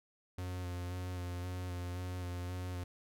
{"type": "tone with vibrato", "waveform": "45% pulse", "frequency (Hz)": 89.8, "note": "F2", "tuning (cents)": 49, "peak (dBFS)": -38, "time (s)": [0.38, 2.84], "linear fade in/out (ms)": 5, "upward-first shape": "square", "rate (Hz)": 1.9, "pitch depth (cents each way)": 18, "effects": []}